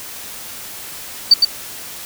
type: tone with echo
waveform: sine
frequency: 4600 Hz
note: D8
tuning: 37 cents flat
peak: -3 dBFS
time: 1.31-1.34 s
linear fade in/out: 5 ms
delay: 110 ms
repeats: 1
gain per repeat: -4 dB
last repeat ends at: 1.45 s
effects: white hiss -32 dBFS RMS until 2.05 s